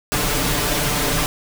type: noise with comb filter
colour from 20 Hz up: pink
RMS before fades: -20 dBFS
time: 0.12-1.26 s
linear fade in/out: 0 ms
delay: 6.8 ms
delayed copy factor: +0.75
effects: none